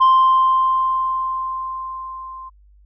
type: tone with level ramp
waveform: sine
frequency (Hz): 1046.5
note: C6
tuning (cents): 0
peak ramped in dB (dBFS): -6 to -32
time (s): 0-2.5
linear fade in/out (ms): 20
effects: tanh soft clip ceiling -8 dBFS + added 50 Hz sine -47 dBFS peak until 2.85 s